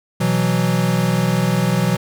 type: chord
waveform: square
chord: B suspended fourth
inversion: none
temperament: equal with one note detuned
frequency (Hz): 124.19 / 164.81 / 185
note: B2 / E3 / F#3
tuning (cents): +10 / 0 / 0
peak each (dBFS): -21 / -20 / -20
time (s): 0.2-1.97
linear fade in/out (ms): 10
effects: none

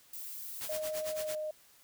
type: noise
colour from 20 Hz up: violet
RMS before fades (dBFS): -43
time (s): 0.13-0.77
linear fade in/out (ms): 5
type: noise with tremolo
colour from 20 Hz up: white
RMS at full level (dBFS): -40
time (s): 0.61-1.35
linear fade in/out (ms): 0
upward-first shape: sine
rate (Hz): 8.9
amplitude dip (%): 85
type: tone with pitch glide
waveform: sine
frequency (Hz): 620 to 615.4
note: D#5 to D#5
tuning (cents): -6 to -19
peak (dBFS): -34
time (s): 0.69-1.51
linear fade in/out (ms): 5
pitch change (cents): -13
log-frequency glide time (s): 1.12-1.34
effects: white hiss -62 dBFS RMS until 1.83 s

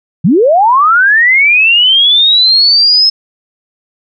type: linear sweep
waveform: sine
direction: up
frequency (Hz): 138.59 to 5210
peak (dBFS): -4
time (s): 0.24-3.1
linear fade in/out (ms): 10
effects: none

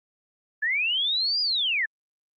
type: linear two-way sweep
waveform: sine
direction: up then down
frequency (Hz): 1681 to 4949 to 1681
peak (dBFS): -22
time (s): 0.62-1.86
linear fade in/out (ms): 10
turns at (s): 1.41
effects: Opus 48 kbps

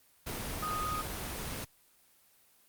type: tone in noise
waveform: sine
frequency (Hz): 1244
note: D#6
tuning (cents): -1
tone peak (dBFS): -33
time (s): 0.62-1.02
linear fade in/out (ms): 10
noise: pink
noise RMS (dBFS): -38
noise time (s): 0.26-1.65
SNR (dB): +2
effects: white hiss -65 dBFS RMS until 2.68 s + Opus 24 kbps

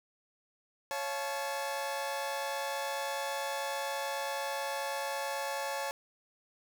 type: chord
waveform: sawtooth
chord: Db augmented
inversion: none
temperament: just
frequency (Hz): 554.4 / 693 / 866.2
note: Db5 / F5 / A5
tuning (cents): 0 / -14 / -27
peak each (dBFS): -33 / -39 / -33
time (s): 0.91-5.91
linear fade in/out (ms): 0
effects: none

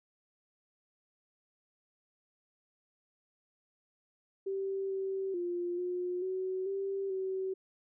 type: tone with pitch steps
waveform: sine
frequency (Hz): 388.5 / 385.4 / 350.8 / 358.7 / 374.5 / 391.2 / 379.5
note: G4 / G4 / F4 / F4 / F#4 / G4 / F#4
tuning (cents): -16 / -29 / +8 / +46 / +21 / -4 / +44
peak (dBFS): -32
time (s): 4.46-7.54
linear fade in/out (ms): 10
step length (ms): 440
effects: none

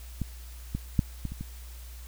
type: clicks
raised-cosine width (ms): 5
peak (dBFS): -17 / -17 / -9 / -20 / -26 / -22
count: 6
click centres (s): 0.217 / 0.75 / 0.992 / 1.253 / 1.32 / 1.41
effects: added 60 Hz sine -41 dBFS peak until 2.07 s + white hiss -52 dBFS RMS until 2.07 s

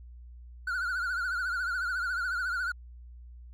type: tone with vibrato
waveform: triangle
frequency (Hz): 1448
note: F#6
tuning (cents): -38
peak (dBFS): -27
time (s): 0.67-2.72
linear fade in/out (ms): 5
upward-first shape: triangle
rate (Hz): 14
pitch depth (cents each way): 110
effects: added 60 Hz sine -45 dBFS peak until 3.53 s

